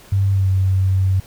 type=tone with pitch glide; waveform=sine; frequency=98 to 94.88 Hz; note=G2 to F#2; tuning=0 to +44 cents; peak=-13 dBFS; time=0.12-1.2 s; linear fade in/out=5 ms; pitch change=-56 cents; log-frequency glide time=0.31-0.48 s; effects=pink hiss -45 dBFS RMS until 1.26 s